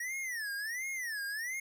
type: tone with vibrato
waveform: square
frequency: 1864.7 Hz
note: A#6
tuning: in tune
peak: -36 dBFS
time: 0-1.6 s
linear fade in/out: 5 ms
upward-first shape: sine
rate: 1.4 Hz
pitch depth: 250 cents each way
effects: none